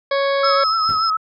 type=harmonic tone; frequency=554.4 Hz; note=C#5; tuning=in tune; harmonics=1 / 2 / 3 / 4 / 6 / 7 / 8 / 9; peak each=-17 / -23 / -27 / -29 / -33 / -34 / -35 / -36 dBFS; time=0.11-0.64 s; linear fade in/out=5 ms
type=tone with vibrato; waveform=sine; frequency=1305 Hz; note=E6; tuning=18 cents flat; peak=-16 dBFS; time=0.43-1.17 s; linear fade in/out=5 ms; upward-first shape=triangle; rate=6.9 Hz; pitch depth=58 cents each way
type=tone with tremolo; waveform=sine; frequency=5140 Hz; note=E8; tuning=45 cents flat; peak=-20 dBFS; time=0.44-1.1 s; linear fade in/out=2 ms; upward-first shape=sine; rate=5.2 Hz; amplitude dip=45%
type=noise with exponential decay; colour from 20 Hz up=brown; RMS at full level=-25 dBFS; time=0.89-1.09 s; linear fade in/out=2 ms; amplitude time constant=42 ms
effects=high-pass 80 Hz 12 dB/octave